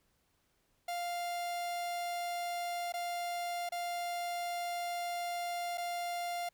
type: tone with dropouts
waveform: 45% pulse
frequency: 698.5 Hz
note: F5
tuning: in tune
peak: -35 dBFS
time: 0.88-6.49 s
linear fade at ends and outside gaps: 5 ms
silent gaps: 2.923-2.938 / 3.691-3.72 / 5.775-5.779 s
effects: pink hiss -75 dBFS RMS until 6.53 s